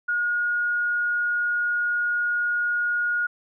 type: tone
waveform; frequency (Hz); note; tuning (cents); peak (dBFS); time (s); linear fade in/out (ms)
sine; 1438; F#6; -50; -21; 0.08-3.27; 10
effects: none